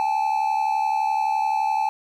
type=tone pair together; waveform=triangle; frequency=795.3 / 867 Hz; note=G5 / A5; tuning=+25 / -26 cents; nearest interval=minor second; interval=149 cents; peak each=-23 / -19 dBFS; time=0-1.89 s; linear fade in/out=0 ms; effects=none